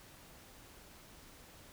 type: silence
effects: pink hiss -57 dBFS RMS until 1.72 s